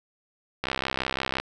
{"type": "click train", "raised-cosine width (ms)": 0.3, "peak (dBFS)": -10, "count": 51, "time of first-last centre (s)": [0.64, 1.4], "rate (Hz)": 65.8, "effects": []}